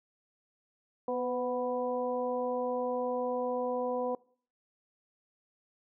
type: harmonic tone with a mistuned harmonic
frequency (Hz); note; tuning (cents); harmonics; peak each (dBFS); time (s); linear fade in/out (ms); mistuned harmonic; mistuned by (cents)
246.9; B3; 0; 1 / 2 / 3 / 4; -38 / -31 / -38 / -39; 1.08-4.15; 2; 2; +28
effects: noise-tail reverb RT60 0.5 s tail -23 dB re dry